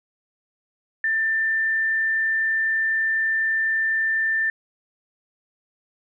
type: tone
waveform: sine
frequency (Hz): 1784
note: A6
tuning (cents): +23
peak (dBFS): -19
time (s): 1.04-4.5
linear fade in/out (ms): 2
effects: none